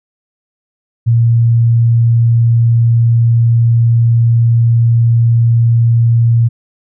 sine tone, 116.54 Hz, A#2, in tune, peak -6 dBFS, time 1.06-6.49 s, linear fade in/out 20 ms, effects none

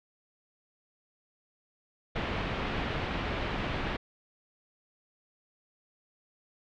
pink low-pass noise, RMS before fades -33 dBFS, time 2.15-3.97 s, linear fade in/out 10 ms, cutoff 3300 Hz, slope 24 dB/octave, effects none

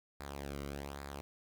sawtooth tone with flanger, 70.4 Hz, C#2, 27 cents sharp, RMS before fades -44 dBFS, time 0.2-1.21 s, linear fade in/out 0 ms, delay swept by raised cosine 0.33 to 1.18 ms, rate 1.2 Hz, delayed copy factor -0.65, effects 11-bit

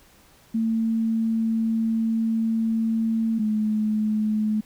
sine tone pair in turn, 224.8 / 214.5 Hz, A3 / A3, +37 / -44 cents, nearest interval minor second, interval 81 cents, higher first, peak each -20 dBFS, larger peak neither, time 0.54-3.39 / 3.39-4.61 s, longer first, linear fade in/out 10 ms, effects pink hiss -55 dBFS RMS until 4.65 s

